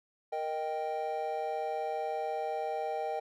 triangle chord, Eb major, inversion second, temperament equal, 466.2 / 622.3 / 784 Hz, Bb4 / Eb5 / G5, 0 / 0 / 0 cents, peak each -36 / -35 / -33 dBFS, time 0.32-3.2 s, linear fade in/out 10 ms, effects none

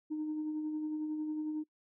sine tone with tremolo, 307.1 Hz, D#4, 23 cents flat, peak -31 dBFS, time 0.1-1.64 s, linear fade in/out 20 ms, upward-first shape sine, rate 11 Hz, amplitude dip 35%, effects noise-tail reverb RT60 0.1 s tail -24 dB re dry + tanh soft clip ceiling -30 dBFS

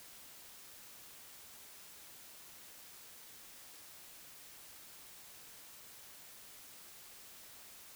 silence, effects white hiss -55 dBFS RMS until 7.95 s

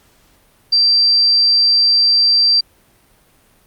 sine tone, 4700 Hz, D8, 1 cent sharp, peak -9 dBFS, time 0.72-2.61 s, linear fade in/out 10 ms, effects pink hiss -53 dBFS RMS until 3.66 s + Opus 48 kbps

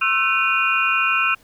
sine tone cluster, 1077 / 1326 / 1521 / 2467 / 2766 Hz, C6 / E6 / F#6 / D#7 / F7, +50 / +10 / +47 / -15 / -17 cents, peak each -28 / -21 / -25 / -20 / -23 dBFS, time 0.01-1.35 s, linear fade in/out 10 ms, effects pink hiss -54 dBFS RMS until 1.43 s

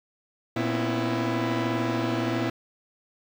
sawtooth tone cluster, 117.7 / 248.5 / 269.4 / 331.5 Hz, A#2 / B3 / C#4 / E4, +17 / +11 / -49 / +10 cents, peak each -26 / -27 / -29 / -24 dBFS, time 0.56-2.5 s, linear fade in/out 5 ms, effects low-pass 4000 Hz 12 dB/octave + 9-bit

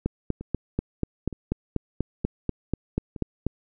two click trains, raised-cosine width 3 ms, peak -23 / -11 dBFS, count 4 / 15, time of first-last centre 0.41-3.162 / 0.06-3.466 s, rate 1.09 / 4.11 Hz, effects none

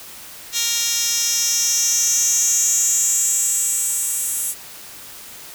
10% pulse tone with high-pass filter sweep, 466.2 Hz, A#4, in tune, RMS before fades -19 dBFS, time 0.52-4.55 s, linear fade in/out 50 ms, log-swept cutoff 4500 to 9500 Hz, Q 4.8, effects white hiss -38 dBFS RMS until 5.54 s

